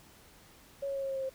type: tone with pitch steps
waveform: sine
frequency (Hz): 556 / 551.5 / 547.1 / 542.7 / 538.3 / 534 / 529.7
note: C#5 / C#5 / C#5 / C#5 / C5 / C5 / C5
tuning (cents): +5 / -9 / -23 / -37 / +49 / +35 / +21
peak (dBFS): -32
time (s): 0.82-1.296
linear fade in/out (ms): 10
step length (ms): 68
effects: pink hiss -58 dBFS RMS until 1.34 s